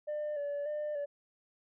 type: tone with vibrato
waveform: sine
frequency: 587 Hz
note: D5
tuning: 1 cent flat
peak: -31 dBFS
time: 0.07-1.06 s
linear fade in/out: 20 ms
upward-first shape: square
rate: 1.7 Hz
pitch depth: 36 cents each way
effects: tanh soft clip ceiling -32 dBFS